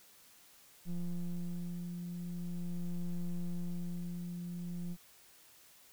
triangle ring-modulated tone, 87.31 Hz, F2, in tune, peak -30 dBFS, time 0.85-4.97 s, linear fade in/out 50 ms, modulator 87.1 Hz, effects white hiss -61 dBFS RMS until 5.92 s

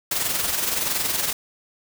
white noise with amplitude modulation, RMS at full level -22 dBFS, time 0.11-1.33 s, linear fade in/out 5 ms, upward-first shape sine, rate 21.4 Hz, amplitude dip 50%, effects none

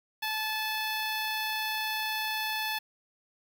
10% pulse tone with notch filter, 868 Hz, A5, 24 cents flat, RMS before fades -32 dBFS, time 0.22-2.79 s, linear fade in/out 10 ms, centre 6700 Hz, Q 1.8, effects 9-bit

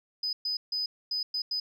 sine tone bursts at uneven times, 5000 Hz, D#8, 8 cents sharp, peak -27 dBFS, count 6, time 0.23-0.33 / 0.45-0.57 / 0.72-0.86 / 1.11-1.23 / 1.34-1.42 / 1.51-1.6 s, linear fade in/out 5 ms, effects tanh soft clip ceiling -23 dBFS

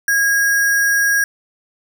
sine tone with sample-and-hold, 1640 Hz, G#6, 22 cents flat, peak -12 dBFS, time 0.08-1.24 s, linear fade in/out 2 ms, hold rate 7350 Hz, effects none

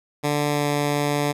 10% pulse tone with pitch glide, 146.83 to 145.65 Hz, D3 to D3, 0 to -14 cents, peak -12 dBFS, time 0.23-1.33 s, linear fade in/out 20 ms, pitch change -14 cents, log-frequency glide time 0.5-0.66 s, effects resampled to 32000 Hz

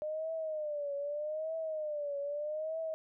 sine tone with vibrato, 605 Hz, D#5, 49 cents flat, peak -34 dBFS, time 0.02-2.94 s, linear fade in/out 0 ms, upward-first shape triangle, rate 0.81 Hz, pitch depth 130 cents each way, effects none

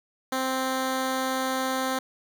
10% pulse tone, 261.6 Hz, C4, in tune, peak -17 dBFS, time 0.32-1.99 s, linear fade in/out 5 ms, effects none

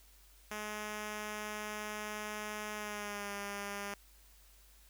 5% pulse tone with pitch glide, 211.5 to 201.8 Hz, G#3 to G#3, +32 to -49 cents, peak -28 dBFS, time 0.51-3.94 s, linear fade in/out 2 ms, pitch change -81 cents, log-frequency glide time 2.75-3.32 s, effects added 50 Hz sine -61 dBFS peak until 4.89 s + white hiss -64 dBFS RMS until 4.89 s

